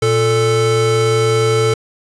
square tone pair together, 116.9 / 441.4 Hz, A#2 / A4, +5 / +5 cents, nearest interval octave + major seventh, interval 2300 cents, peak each -17 / -14 dBFS, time 0.02-1.74 s, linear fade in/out 5 ms, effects resampled to 22050 Hz + 7-bit

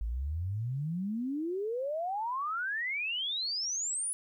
sine exponential sweep, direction up, 51.91 to 10160 Hz, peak -31 dBFS, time 0.01-4.13 s, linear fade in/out 0 ms, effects 12-bit

